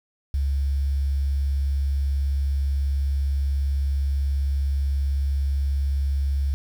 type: tone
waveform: sine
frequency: 69.3 Hz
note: C#2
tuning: in tune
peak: -20 dBFS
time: 0.34-6.54 s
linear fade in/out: 0 ms
effects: 8-bit